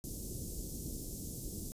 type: band-stop noise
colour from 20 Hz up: pink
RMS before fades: -42 dBFS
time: 0.04-1.72 s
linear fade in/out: 0 ms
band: 400 to 6000 Hz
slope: 24 dB/octave
effects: resampled to 32000 Hz